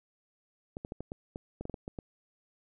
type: clicks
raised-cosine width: 2 ms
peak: -25 dBFS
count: 12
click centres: 0.769 / 0.849 / 0.921 / 1.006 / 1.119 / 1.359 / 1.61 / 1.654 / 1.697 / 1.742 / 1.879 / 1.988 s
effects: none